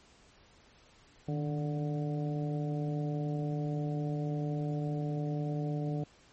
harmonic tone with a mistuned harmonic, 146.83 Hz, D3, in tune, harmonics 1 / 2 / 3 / 4 / 5, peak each -32 / -38 / -42 / -44 / -46 dBFS, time 1.28-6.04 s, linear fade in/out 5 ms, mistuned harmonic 1, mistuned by +62 cents, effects pink hiss -61 dBFS RMS until 6.32 s + MP3 32 kbps

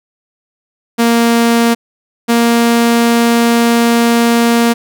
sawtooth tone pair in turn, 233.1 / 234 Hz, A#3 / A#3, 0 / +7 cents, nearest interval unison, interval 7 cents, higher second, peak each -4 dBFS, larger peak neither, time 0.98-1.75 / 2.28-4.74 s, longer second, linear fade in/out 20 ms, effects none

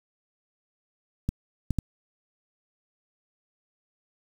clicks, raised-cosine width 5 ms, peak -13 dBFS, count 3, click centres 1.29 / 1.707 / 1.787 s, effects 7-bit

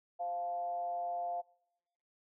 sine tone with frequency modulation, 698.5 Hz, F5, in tune, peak -34 dBFS, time 0.19-1.42 s, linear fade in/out 20 ms, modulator 176 Hz, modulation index 0.4, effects noise-tail reverb RT60 1.0 s tail -26 dB re dry

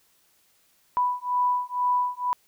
sine beating tone pair, 987.8 / 989.9 Hz, B5 / B5, 0 / +4 cents, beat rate 2.1 Hz, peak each -25 dBFS, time 0.97-2.33 s, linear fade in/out 0 ms, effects white hiss -64 dBFS RMS until 2.47 s

